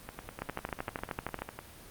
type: two click trains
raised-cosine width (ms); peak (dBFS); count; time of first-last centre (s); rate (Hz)
0.5; -18 / -24; 14 / 16; 0.42-1.42 / 0.09-1.59; 13 / 10
effects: pink hiss -51 dBFS RMS until 1.9 s + Opus 32 kbps